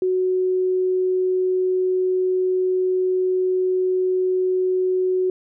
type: tone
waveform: sine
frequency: 370 Hz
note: F#4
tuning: in tune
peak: -17 dBFS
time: 0.02-5.3 s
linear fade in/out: 2 ms
effects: none